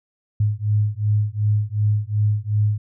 sine beating tone pair, 103.9 / 106.6 Hz, G#2 / G#2, +1 / +46 cents, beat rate 2.7 Hz, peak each -20 dBFS, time 0.4-2.78 s, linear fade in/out 5 ms, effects none

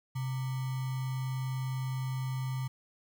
sine tone with sample-and-hold, 130.3 Hz, C3, 7 cents flat, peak -31 dBFS, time 0.15-2.68 s, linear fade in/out 10 ms, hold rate 1050 Hz, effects none

